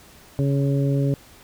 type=harmonic tone; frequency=139.2 Hz; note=C#3; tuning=8 cents sharp; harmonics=1 / 2 / 3 / 4; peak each=-19 / -25 / -29 / -31 dBFS; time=0.39-1.14 s; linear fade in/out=0 ms; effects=pink hiss -49 dBFS RMS until 1.43 s